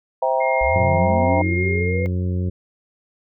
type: chord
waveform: sine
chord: C dominant seventh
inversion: none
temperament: just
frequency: 523.3 / 654.1 / 784.9 / 941.9 Hz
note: C5 / E5 / G5 / Bb5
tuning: 0 / -14 / +2 / +18 cents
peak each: -21 / -22 / -23 / -23 dBFS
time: 0.22-1.42 s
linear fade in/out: 5 ms
type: tone with tremolo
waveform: sine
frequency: 2130 Hz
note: C7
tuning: 30 cents sharp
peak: -22 dBFS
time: 0.4-2.07 s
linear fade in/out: 10 ms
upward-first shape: triangle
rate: 1 Hz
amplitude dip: 75%
type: linear sweep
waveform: sine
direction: up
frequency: 49.83 to 507 Hz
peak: -23 dBFS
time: 0.61-2.06 s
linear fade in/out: 0 ms
type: harmonic tone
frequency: 90.5 Hz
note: F#2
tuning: 38 cents flat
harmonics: 1 / 2 / 3 / 4 / 5 / 6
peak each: -20 / -26 / -35 / -33 / -39 / -41 dBFS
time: 0.75-2.5 s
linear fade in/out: 10 ms
effects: none